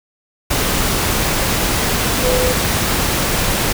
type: tone in noise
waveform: sine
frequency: 504 Hz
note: B4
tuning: 35 cents sharp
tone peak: -16 dBFS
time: 2.23-2.53 s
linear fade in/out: 10 ms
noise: pink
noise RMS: -17 dBFS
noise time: 0.5-3.73 s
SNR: -2 dB
effects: none